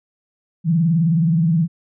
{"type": "tone with vibrato", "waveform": "sine", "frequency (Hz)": 164.81, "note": "E3", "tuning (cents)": 0, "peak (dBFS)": -13, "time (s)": [0.64, 1.68], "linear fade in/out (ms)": 50, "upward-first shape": "sine", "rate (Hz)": 19, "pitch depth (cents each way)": 130, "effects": []}